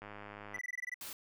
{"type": "click train", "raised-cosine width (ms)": 0.5, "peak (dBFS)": -32, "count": 59, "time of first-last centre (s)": [0.02, 0.583], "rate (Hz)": 103}
{"type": "tone bursts", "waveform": "triangle", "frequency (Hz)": 1981, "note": "B6", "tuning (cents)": 5, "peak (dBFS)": -35, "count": 9, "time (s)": [0.54, 0.943], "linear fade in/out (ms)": 5, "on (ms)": 27, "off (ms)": 20}
{"type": "noise", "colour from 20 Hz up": "white", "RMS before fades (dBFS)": -45, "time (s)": [1.01, 1.13], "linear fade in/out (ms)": 2}
{"effects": []}